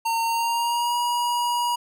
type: tone with pitch glide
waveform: square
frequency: 915 to 961 Hz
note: A#5 to B5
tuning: -32 to -48 cents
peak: -22 dBFS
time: 0.05-1.76 s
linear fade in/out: 10 ms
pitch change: +84 cents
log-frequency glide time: 0.24-0.96 s
effects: none